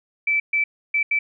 sine tone bursts at uneven times, 2319 Hz, D7, 22 cents flat, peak -17 dBFS, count 4, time 0.27-0.4 / 0.53-0.64 / 0.94-1.03 / 1.11-1.19 s, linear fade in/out 5 ms, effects none

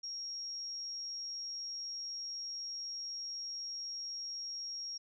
sine tone, 5588 Hz, F8, in tune, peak -39 dBFS, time 0.03-4.98 s, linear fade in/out 10 ms, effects none

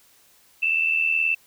sine tone pair together, 2637 / 2716 Hz, E7 / F7, 0 / -49 cents, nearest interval minor second, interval 51 cents, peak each -20 / -25 dBFS, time 0.62-1.35 s, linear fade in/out 10 ms, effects white hiss -57 dBFS RMS until 1.46 s

